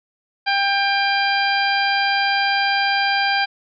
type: harmonic tone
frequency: 795 Hz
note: G5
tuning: 24 cents sharp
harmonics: 1 / 2 / 3 / 4 / 5 / 6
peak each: -20 / -21 / -24 / -27 / -31 / -26 dBFS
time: 0.46-3.46 s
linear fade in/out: 20 ms
effects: none